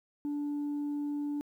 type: tone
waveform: sine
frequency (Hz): 291.1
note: D4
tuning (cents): -15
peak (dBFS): -29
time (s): 0.25-1.41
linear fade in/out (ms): 0
effects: tanh soft clip ceiling -30 dBFS + 11-bit